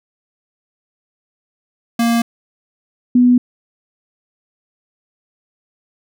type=tone pair in turn; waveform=square / sine; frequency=233.1 / 246.7 Hz; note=A#3 / B3; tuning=0 / -2 cents; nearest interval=minor second; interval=98 cents; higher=second; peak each=-13 / -7 dBFS; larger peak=second; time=1.99-2.22 / 3.15-3.38 s; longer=neither; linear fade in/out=5 ms; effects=none